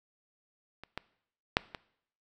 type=clicks; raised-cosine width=0.3 ms; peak=-28 / -19 / -6 / -22 dBFS; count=4; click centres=0.836 / 0.976 / 1.569 / 1.748 s; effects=noise-tail reverb RT60 0.7 s tail -21 dB re dry

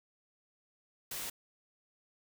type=noise; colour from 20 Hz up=white; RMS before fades=-40 dBFS; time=1.11-1.3 s; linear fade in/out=5 ms; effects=none

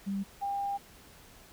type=tone pair in turn; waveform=sine; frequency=197 / 799.9 Hz; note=G3 / G5; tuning=+9 / +35 cents; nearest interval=2 octaves; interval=2426 cents; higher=second; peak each=-30 / -30 dBFS; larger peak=neither; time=0.06-0.24 / 0.41-0.78 s; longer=second; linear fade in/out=20 ms; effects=pink hiss -55 dBFS RMS until 1.52 s

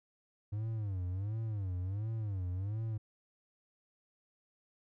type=tone with vibrato; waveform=triangle; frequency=100.5 Hz; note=G2; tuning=44 cents sharp; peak=-32 dBFS; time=0.52-2.98 s; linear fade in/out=10 ms; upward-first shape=sine; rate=1.4 Hz; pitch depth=200 cents each way; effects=none

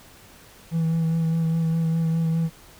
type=tone with vibrato; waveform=triangle; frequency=163.5 Hz; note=E3; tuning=14 cents flat; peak=-17 dBFS; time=0.71-2.5 s; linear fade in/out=50 ms; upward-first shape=sine; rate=4.9 Hz; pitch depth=19 cents each way; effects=tanh soft clip ceiling -13 dBFS + pink hiss -49 dBFS RMS until 2.79 s

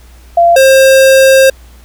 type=tone pair in turn; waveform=sine / square; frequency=686 / 532.7 Hz; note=F5 / C5; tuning=-31 / +31 cents; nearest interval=major third; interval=438 cents; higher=first; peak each=-3 dBFS; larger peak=neither; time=0.37-0.56 / 0.56-1.5 s; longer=second; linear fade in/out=5 ms; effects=added 60 Hz sine -35 dBFS peak until 1.84 s + pink hiss -44 dBFS RMS until 1.84 s

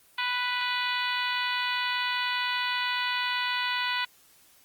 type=harmonic tone; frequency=493.9 Hz; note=B4; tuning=in tune; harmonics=2 / 3 / 4 / 5 / 6 / 7 / 8 / 9; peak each=-32 / -33 / -33 / -34 / -35 / -36 / -38 / -41 dBFS; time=0.18-4.05 s; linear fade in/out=5 ms; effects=white hiss -59 dBFS RMS until 4.64 s + Opus 24 kbps

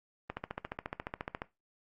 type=click train; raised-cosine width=0.5 ms; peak=-21 dBFS; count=17; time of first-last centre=0.3-1.419 s; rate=14.3 Hz; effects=noise-tail reverb RT60 0.2 s tail -17 dB re dry + Opus 24 kbps

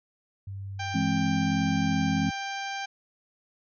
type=tone with pitch glide; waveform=sine; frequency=98 to 91.97 Hz; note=G2 to F#2; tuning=0 to -10 cents; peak=-34 dBFS; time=0.47-2.31 s; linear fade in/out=5 ms; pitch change=-110 cents; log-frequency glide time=1.19-2.11 s
type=harmonic tone; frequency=789 Hz; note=G5; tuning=11 cents sharp; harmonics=1 / 2 / 3 / 4 / 5 / 6 / 7 / 8; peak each=-34 / -37 / -39 / -42 / -47 / -46 / -48 / -46 dBFS; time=0.79-2.86 s; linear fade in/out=10 ms
type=chord; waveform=sine; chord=E augmented; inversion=none; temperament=equal with one note detuned; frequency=164.81 / 207.7 / 266.4 Hz; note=E3 / G#3 / B#3; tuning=0 / 0 / +31 cents; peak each=-28 dBFS; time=0.94-2.3 s; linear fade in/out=10 ms
effects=none

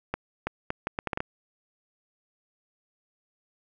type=accelerating click train; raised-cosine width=0.5 ms; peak=-13 dBFS; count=9; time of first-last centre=0.14-1.204 s; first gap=330 ms; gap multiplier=0.71; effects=none

